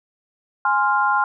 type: chord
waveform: sine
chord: F minor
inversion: first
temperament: equal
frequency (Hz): 830.6 / 1046.5 / 1396.9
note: Ab5 / C6 / F6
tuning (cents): 0 / 0 / 0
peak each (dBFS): -20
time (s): 0.65-1.24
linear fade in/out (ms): 2
effects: none